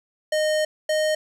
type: tone pair in turn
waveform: square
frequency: 616 / 618.2 Hz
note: D#5 / D#5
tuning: -17 / -11 cents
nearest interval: unison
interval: 6 cents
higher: second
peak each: -20 dBFS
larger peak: neither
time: 0.32-0.65 / 0.89-1.15 s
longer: first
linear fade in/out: 5 ms
effects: low-pass 10000 Hz 12 dB/octave + 10-bit